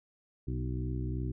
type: harmonic tone with a mistuned harmonic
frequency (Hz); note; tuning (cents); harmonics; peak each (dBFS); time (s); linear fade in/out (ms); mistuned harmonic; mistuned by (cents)
62.9; B1; +32; 1 / 2 / 3 / 4 / 5 / 6; -35 / -35 / -46 / -43 / -42 / -46; 0.47-1.32; 10; 4; -28
effects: none